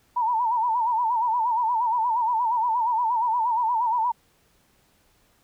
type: tone with vibrato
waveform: sine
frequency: 932.3 Hz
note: A#5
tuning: in tune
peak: -20 dBFS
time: 0.16-4.12 s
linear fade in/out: 10 ms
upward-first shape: sine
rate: 8.5 Hz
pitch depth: 110 cents each way
effects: pink hiss -63 dBFS RMS until 5.43 s